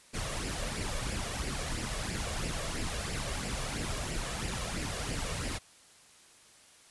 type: noise with flanger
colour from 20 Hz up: pink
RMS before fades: -35 dBFS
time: 0.13-5.59 s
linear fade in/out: 20 ms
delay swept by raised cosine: 0.39 to 1.79 ms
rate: 3 Hz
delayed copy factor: +0.55
effects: white hiss -58 dBFS RMS until 6.9 s + resampled to 24000 Hz